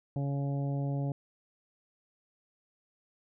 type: harmonic tone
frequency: 140 Hz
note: C#3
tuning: 18 cents sharp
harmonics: 1 / 2 / 3 / 4 / 5 / 6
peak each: -30 / -38 / -46 / -43 / -46 / -52 dBFS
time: 0.16-1.12 s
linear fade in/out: 2 ms
effects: none